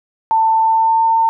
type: tone with pitch glide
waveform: sine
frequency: 891 to 904 Hz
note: A5 to A5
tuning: +22 to +47 cents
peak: -10 dBFS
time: 0.31-1.29 s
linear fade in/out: 0 ms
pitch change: +25 cents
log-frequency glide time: 0.6-1.13 s
effects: none